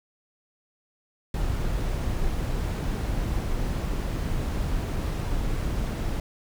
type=noise; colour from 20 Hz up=brown; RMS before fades=-27 dBFS; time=1.34-6.2 s; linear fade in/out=2 ms; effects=none